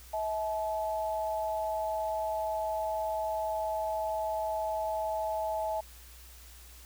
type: tone pair together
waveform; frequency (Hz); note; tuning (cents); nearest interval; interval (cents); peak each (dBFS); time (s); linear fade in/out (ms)
sine; 645 / 861; E5 / A5; -38 / -38; perfect fourth; 500; -32 / -33; 0.13-5.81; 10
effects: added 60 Hz sine -51 dBFS peak until 6.85 s + white hiss -54 dBFS RMS until 6.85 s